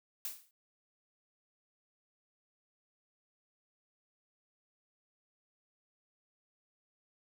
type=noise with exponential decay; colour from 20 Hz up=blue; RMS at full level=-36 dBFS; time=0.25-0.51 s; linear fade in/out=1 ms; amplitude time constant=56 ms; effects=none